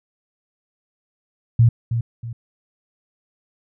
sine tone with echo, 116.54 Hz, A#2, in tune, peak -9 dBFS, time 1.59-1.69 s, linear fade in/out 5 ms, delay 320 ms, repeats 2, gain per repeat -9 dB, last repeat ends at 2.33 s, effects none

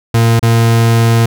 40% pulse tone with dropouts, 115.1 Hz, A#2, 22 cents flat, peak -6 dBFS, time 0.14-1.26 s, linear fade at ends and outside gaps 5 ms, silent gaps 0.395-0.427 s, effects none

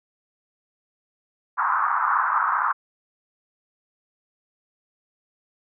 white band-pass noise, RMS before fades -22 dBFS, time 1.57-2.73 s, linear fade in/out 20 ms, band 930 to 1400 Hz, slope 48 dB/octave, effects none

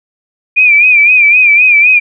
sine tone with vibrato, 2413 Hz, D7, 46 cents sharp, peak -3 dBFS, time 0.56-2 s, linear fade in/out 20 ms, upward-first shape sine, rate 3.9 Hz, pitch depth 84 cents each way, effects none

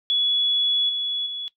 sine tone with level steps, 3391 Hz, G#7, 35 cents sharp, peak -18 / -23 / -28 dBFS, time 0.1-1.48 s, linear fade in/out 0 ms, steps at 0.89 / 1.26 s, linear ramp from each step 5 ms, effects noise-tail reverb RT60 0.1 s tail -17 dB re dry

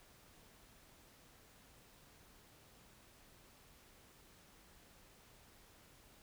silence, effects pink hiss -64 dBFS RMS until 6.22 s

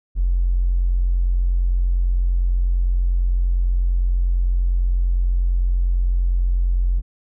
triangle tone, 44.36 Hz, F1, 28 cents sharp, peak -11 dBFS, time 0.15-7.02 s, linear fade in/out 50 ms, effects tanh soft clip ceiling -13 dBFS

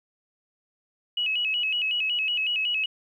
sine tone with vibrato, 2744 Hz, F7, 31 cents flat, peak -23 dBFS, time 1.17-2.86 s, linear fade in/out 5 ms, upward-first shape square, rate 5.4 Hz, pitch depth 110 cents each way, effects 10-bit

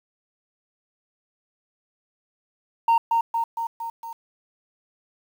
sine tone with echo, 921 Hz, A#5, 21 cents flat, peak -12 dBFS, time 2.88-2.98 s, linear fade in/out 5 ms, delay 230 ms, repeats 5, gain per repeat -4 dB, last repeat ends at 4.13 s, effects tanh soft clip ceiling -14 dBFS + 8-bit

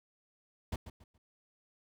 brown noise with echo, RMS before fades -35 dBFS, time 0.72-0.76 s, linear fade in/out 5 ms, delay 140 ms, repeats 3, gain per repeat -11 dB, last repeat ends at 1.18 s, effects none

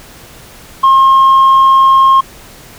sine tone with tanh clipping, 1071 Hz, C6, 40 cents sharp, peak -4 dBFS, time 0.83-2.21 s, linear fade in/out 10 ms, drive 1 dB, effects pink hiss -36 dBFS RMS until 2.78 s

